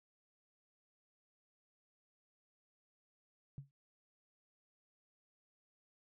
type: tone with exponential decay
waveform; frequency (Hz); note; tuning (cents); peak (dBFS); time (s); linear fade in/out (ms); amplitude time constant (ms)
sine; 138.59; C#3; 0; -40; 3.58-3.71; 0; 27
effects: none